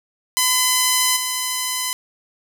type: tone with level steps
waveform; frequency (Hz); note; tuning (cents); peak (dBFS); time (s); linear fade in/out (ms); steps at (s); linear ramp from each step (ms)
5% pulse; 1014; B5; +45; -3 / -9; 0.37-1.93; 0; 1.16; 10
effects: none